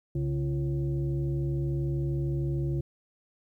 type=tone with frequency modulation; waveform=sine; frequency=138.59 Hz; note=C#3; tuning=in tune; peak=-26 dBFS; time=0.15-2.81 s; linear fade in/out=5 ms; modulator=204 Hz; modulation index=0.82; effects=11-bit